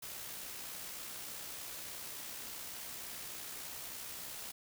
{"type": "noise with amplitude modulation", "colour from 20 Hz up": "white", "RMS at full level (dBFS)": -44, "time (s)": [0.02, 4.52], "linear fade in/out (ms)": 10, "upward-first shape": "sine", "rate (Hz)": 63.4, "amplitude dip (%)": 30, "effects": []}